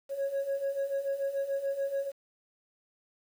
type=beating tone pair; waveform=sine; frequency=547 / 553.9 Hz; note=C#5 / C#5; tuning=-23 / -1 cents; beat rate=6.9 Hz; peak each=-33 / -29 dBFS; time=0.09-2.12 s; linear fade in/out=50 ms; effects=tanh soft clip ceiling -26 dBFS + 9-bit